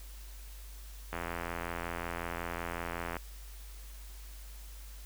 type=click train; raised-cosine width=0.5 ms; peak=-21 dBFS; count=175; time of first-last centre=1.13-3.167 s; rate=85.4 Hz; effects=added 50 Hz sine -45 dBFS peak until 5.05 s + white hiss -55 dBFS RMS until 5.05 s